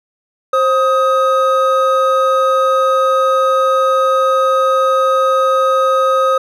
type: tone pair together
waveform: triangle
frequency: 529 / 1258.2 Hz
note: C5 / D#6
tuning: +19 / +19 cents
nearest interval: octave + minor third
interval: 1500 cents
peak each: -11 dBFS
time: 0.53-6.38 s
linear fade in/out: 5 ms
effects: none